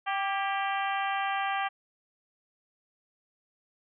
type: harmonic tone with a mistuned harmonic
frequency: 392 Hz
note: G4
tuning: in tune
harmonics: 2 / 3 / 4 / 5 / 6 / 7 / 8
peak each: -30 / -34 / -36 / -38 / -40 / -41 / -42 dBFS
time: 0.06-1.69 s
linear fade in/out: 20 ms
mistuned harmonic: 4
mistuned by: +45 cents
effects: none